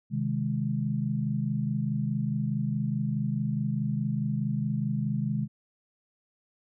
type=chord; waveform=sine; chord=Ab major; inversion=first; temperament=equal; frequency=130.81 / 155.56 / 207.7 Hz; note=C3 / Eb3 / Ab3; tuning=0 / 0 / 0 cents; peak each=-30 / -31 / -30 dBFS; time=0.1-5.48 s; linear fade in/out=50 ms; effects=none